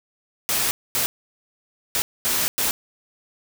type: noise bursts at uneven times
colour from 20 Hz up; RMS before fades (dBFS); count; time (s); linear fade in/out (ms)
white; -22; 5; 0.49-0.71 / 0.95-1.06 / 1.95-2.02 / 2.25-2.48 / 2.58-2.71; 0
effects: none